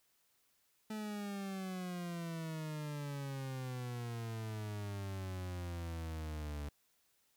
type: exponential sweep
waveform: 40% pulse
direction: down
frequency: 217.4 to 71.9 Hz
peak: -39 dBFS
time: 0.9-6.69 s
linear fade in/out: 5 ms
effects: white hiss -75 dBFS RMS until 7.36 s